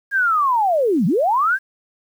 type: linear two-way sweep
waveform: sine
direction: down then up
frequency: 1645 to 153.2 to 1645 Hz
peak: -14 dBFS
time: 0.11-1.59 s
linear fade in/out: 50 ms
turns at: 1.06 s
effects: 8-bit